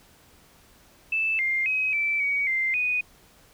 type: tone with pitch steps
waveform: sine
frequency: 2635 / 2109 / 2536 / 2326 / 2256 / 2088 / 2483 Hz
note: E7 / C7 / D#7 / D7 / C#7 / C7 / D#7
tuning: -1 / +13 / +32 / -17 / +30 / -4 / -4 cents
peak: -22 dBFS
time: 1.12-3.01 s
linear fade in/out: 5 ms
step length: 270 ms
effects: pink hiss -56 dBFS RMS until 3.53 s